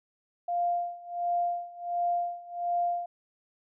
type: tone with tremolo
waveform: sine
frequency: 698.5 Hz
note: F5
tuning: in tune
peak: -24 dBFS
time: 0.48-3.06 s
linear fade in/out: 5 ms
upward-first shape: sine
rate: 1.4 Hz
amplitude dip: 90%
effects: none